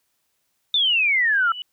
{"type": "exponential sweep", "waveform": "sine", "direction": "down", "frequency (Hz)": [3638, 1318.5], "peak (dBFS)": -16, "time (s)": [0.74, 1.52], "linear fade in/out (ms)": 2}
{"type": "tone with exponential growth", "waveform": "sine", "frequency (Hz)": 2960, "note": "F#7", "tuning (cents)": 0, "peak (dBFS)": -26, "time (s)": [1.23, 1.62], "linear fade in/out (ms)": 1, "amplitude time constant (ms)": 84}
{"effects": ["white hiss -71 dBFS RMS until 1.72 s"]}